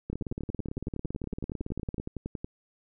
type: two click trains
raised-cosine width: 3 ms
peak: -21 / -21 dBFS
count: 35 / 26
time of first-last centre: 0.1-1.999 / 0.13-2.445 s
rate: 17.9 / 10.8 Hz
effects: none